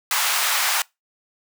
pink high-pass noise, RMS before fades -21 dBFS, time 0.11-0.82 s, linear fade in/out 2 ms, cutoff 870 Hz, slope 24 dB/octave, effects noise-tail reverb RT60 0.2 s tail -24 dB re dry

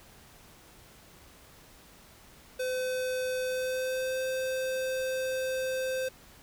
square tone with pitch glide, 510 to 519.5 Hz, C5 to C5, -44 to -12 cents, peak -30 dBFS, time 2.59-6.09 s, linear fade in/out 10 ms, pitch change +32 cents, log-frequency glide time 3.45-4.22 s, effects pink hiss -55 dBFS RMS until 6.42 s

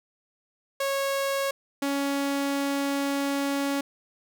sawtooth tone pair in turn, 550 / 279.5 Hz, C#5 / C#4, -14 / +14 cents, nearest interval octave, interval 1172 cents, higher first, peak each -21 dBFS, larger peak neither, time 0.8-1.51 / 1.82-3.81 s, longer second, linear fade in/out 5 ms, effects none

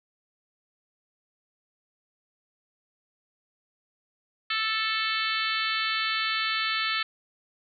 harmonic tone, 440 Hz, A4, in tune, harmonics 3 / 4 / 5 / 6 / 7 / 8 / 9 / 10, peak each -31 / -32 / -33 / -34 / -34 / -35 / -36 / -36 dBFS, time 4.5-7.03 s, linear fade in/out 5 ms, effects none

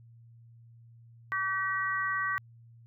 harmonic tone, 383.1 Hz, G4, 40 cents flat, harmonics 3 / 4 / 5, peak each -32 / -34 / -32 dBFS, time 1.32-2.38 s, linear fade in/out 0 ms, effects added 116 Hz sine -52 dBFS peak until 2.86 s

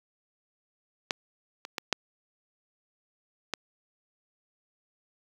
clicks, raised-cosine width 0.2 ms, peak -9 / -20 / -13 / -6 / -12 dBFS, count 5, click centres 1.108 / 1.651 / 1.782 / 1.927 / 3.537 s, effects high-pass 150 Hz 12 dB/octave + 7-bit

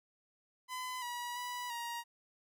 sawtooth tone with pitch steps, 1012 / 967 / 982 / 943 Hz, B5 / B5 / B5 / A#5, +42 / -37 / -10 / +20 cents, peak -35 dBFS, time 0.68-2.04 s, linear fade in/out 50 ms, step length 340 ms, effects none

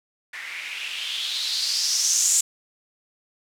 violet noise with low-pass filter sweep, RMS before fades -25 dBFS, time 0.33-2.41 s, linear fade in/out 5 ms, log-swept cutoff 1900 to 7500 Hz, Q 4.7, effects none

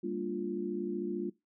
sine chord, G minor seventh, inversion none, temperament equal with one note detuned, 199.77 / 233.1 / 293.7 / 349.2 Hz, G3 / Bb3 / D4 / F4, +33 / 0 / 0 / 0 cents, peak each -39 / -40 / -40 / -35 dBFS, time 0.03-1.3 s, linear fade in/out 10 ms, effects noise-tail reverb RT60 0.2 s tail -20 dB re dry

